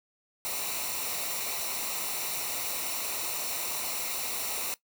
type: noise with comb filter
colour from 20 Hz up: white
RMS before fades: -33 dBFS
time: 0.45-4.74 s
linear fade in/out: 0 ms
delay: 0.61 ms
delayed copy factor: -0.6
effects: noise-tail reverb RT60 0.1 s tail -18 dB re dry